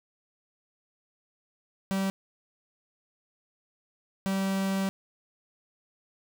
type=tone bursts at uneven times; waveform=45% pulse; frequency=193.4 Hz; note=G3; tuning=23 cents flat; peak=-26 dBFS; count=2; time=1.91-2.1 / 4.26-4.89 s; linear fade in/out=0 ms; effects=none